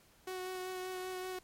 sawtooth tone with vibrato, 370 Hz, F#4, in tune, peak -35 dBFS, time 0.27-1.39 s, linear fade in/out 5 ms, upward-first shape sine, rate 5.2 Hz, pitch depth 13 cents each way, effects pink hiss -65 dBFS RMS until 1.43 s + MP3 64 kbps

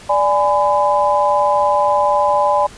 sine chord, G# diminished, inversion second, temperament equal with one note detuned, 587.3 / 830.6 / 1006.8 Hz, D5 / G#5 / B5, 0 / 0 / +33 cents, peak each -16 dBFS, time 0.09-2.67 s, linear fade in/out 10 ms, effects pink hiss -39 dBFS RMS until 2.77 s + resampled to 22050 Hz

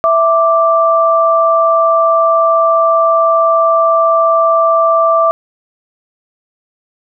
sine tone pair together, 659.3 / 1174.7 Hz, E5 / D6, 0 / 0 cents, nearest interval minor seventh, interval 1000 cents, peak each -10 dBFS, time 0.04-5.31 s, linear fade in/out 0 ms, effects none

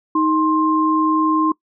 sine tone pair together, 313.7 / 1055 Hz, D#4 / C6, +14 / +14 cents, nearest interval octave + major sixth, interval 2100 cents, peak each -16 / -17 dBFS, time 0.15-1.52 s, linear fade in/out 5 ms, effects noise-tail reverb RT60 0.1 s tail -22 dB re dry

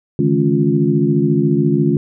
sine tone cluster, 145.3 / 159.5 / 211.7 / 277.5 / 352.2 Hz, D3 / D#3 / G#3 / C#4 / F4, -18 / +43 / +33 / +2 / +15 cents, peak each -18 dBFS, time 0.19-1.97 s, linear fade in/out 2 ms, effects none

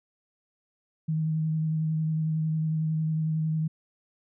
sine tone with vibrato, 157.7 Hz, D#3, 24 cents sharp, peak -24 dBFS, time 1.08-3.68 s, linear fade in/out 10 ms, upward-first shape sine, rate 11 Hz, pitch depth 17 cents each way, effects none

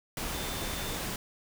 sine tone in noise, 3557 Hz, A7, 18 cents sharp, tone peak -44 dBFS, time 0.34-0.97 s, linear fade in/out 2 ms, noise pink, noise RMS -35 dBFS, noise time 0.17-1.16 s, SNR -12 dB, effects none

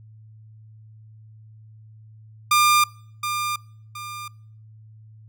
sawtooth tone with echo, 1200 Hz, D6, 37 cents sharp, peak -11 dBFS, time 2.51-2.84 s, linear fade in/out 5 ms, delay 720 ms, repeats 2, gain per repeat -9 dB, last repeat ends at 4.28 s, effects noise-tail reverb RT60 0.6 s tail -25 dB re dry + added 109 Hz sine -44 dBFS peak until 5.28 s

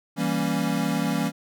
square chord, E diminished seventh, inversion none, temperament equal, 164.81 / 196 / 233.1 / 277.2 Hz, E3 / G3 / Bb3 / Db4, 0 / 0 / 0 / 0 cents, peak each -29 dBFS, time 0.16-1.32 s, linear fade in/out 50 ms, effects none

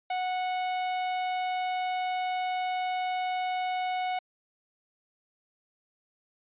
45% pulse tone, 736 Hz, F#5, 9 cents flat, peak -28 dBFS, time 0.1-4.19 s, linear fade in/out 5 ms, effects resampled to 8000 Hz

